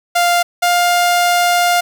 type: tone pair in turn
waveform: sawtooth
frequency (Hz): 698.5 / 703.8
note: F5 / F5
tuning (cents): 0 / +13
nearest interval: unison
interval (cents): 13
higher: second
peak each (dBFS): -7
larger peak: neither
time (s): 0.15-0.43 / 0.62-1.81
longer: second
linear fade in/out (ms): 10
effects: 8-bit